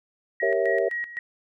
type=tone with tremolo; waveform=sine; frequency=1900 Hz; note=A#6; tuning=33 cents sharp; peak=-26 dBFS; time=0.4-1.19 s; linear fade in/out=2 ms; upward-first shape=square; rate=3.9 Hz; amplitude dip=75%
type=chord; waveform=sine; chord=G diminished seventh; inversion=none; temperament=equal with one note detuned; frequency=392 / 467.8 / 554.4 / 659.3 Hz; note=G4 / Bb4 / Db5 / Fb5; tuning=0 / +6 / 0 / 0 cents; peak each=-26 dBFS; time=0.42-0.89 s; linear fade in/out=10 ms
effects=none